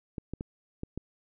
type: clicks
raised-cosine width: 3 ms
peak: -22 dBFS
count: 5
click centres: 0.182 / 0.336 / 0.409 / 0.834 / 0.976 s
effects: none